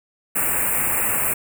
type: band-stop noise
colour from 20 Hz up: white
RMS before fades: -21 dBFS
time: 0.35-1.34 s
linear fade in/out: 10 ms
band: 2700 to 7600 Hz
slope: 96 dB/octave
effects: none